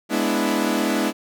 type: chord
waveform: sawtooth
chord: E dominant seventh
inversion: first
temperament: equal with one note detuned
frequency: 209.3 / 246.9 / 293.7 / 329.6 Hz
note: G#3 / B3 / D4 / E4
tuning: +14 / 0 / 0 / 0 cents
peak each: -21 dBFS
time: 0.09-1.13 s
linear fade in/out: 50 ms
effects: none